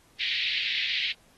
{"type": "band-pass noise", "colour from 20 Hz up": "white", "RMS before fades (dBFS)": -29, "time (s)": [0.19, 1.13], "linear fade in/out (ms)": 20, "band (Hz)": [2000, 4000], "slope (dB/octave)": 48, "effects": ["pink hiss -61 dBFS RMS until 1.37 s", "AAC 32 kbps"]}